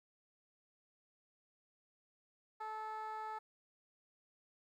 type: tone with band-pass filter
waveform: 15% pulse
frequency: 434.7 Hz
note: A4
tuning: 21 cents flat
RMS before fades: -44 dBFS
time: 2.6-3.39 s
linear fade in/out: 10 ms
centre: 980 Hz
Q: 2.5
effects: 13-bit